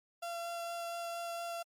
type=tone with vibrato; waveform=35% pulse; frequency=683 Hz; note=F5; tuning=39 cents flat; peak=-36 dBFS; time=0.22-1.63 s; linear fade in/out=10 ms; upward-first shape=sine; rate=4.3 Hz; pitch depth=8 cents each way; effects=MP3 64 kbps